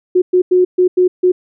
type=tone bursts at uneven times; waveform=sine; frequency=364.1 Hz; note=F#4; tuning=28 cents flat; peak=-7 dBFS; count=6; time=0.15-0.22 / 0.33-0.42 / 0.51-0.65 / 0.78-0.88 / 0.97-1.08 / 1.23-1.32 s; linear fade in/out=10 ms; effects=none